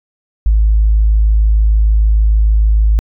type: tone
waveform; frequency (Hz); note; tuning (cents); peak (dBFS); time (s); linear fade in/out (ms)
sine; 53.3; G#1; +46; -6; 0.46-2.99; 0
effects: tanh soft clip ceiling -2 dBFS